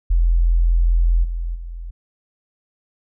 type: tone with level steps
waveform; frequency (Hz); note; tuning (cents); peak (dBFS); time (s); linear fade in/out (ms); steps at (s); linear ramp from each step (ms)
sine; 42.39; E1; +49; -12 / -21 / -28; 0.1-1.91; 10; 1.23 / 1.54; 20
effects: none